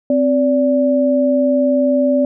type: tone pair together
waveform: sine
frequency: 260.6 / 579 Hz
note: C4 / D5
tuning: -7 / -25 cents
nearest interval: octave + major second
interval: 1382 cents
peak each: -14 dBFS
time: 0.1-2.25 s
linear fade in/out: 2 ms
effects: none